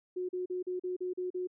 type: tone bursts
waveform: sine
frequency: 364 Hz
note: F#4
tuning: 28 cents flat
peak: -32 dBFS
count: 8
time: 0.16-1.473 s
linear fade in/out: 10 ms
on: 130 ms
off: 39 ms
effects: none